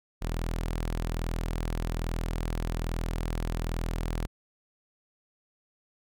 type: tone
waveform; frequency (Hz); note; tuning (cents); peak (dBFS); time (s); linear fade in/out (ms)
sawtooth; 41.2; E1; 0; -25; 0.21-4.27; 20
effects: none